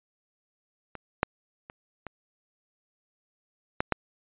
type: clicks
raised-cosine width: 0.5 ms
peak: -23 / -6 / -27 / -22 / -9 / -8 dBFS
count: 6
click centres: 0.953 / 1.231 / 1.699 / 2.067 / 3.805 / 3.923 s
effects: resampled to 8000 Hz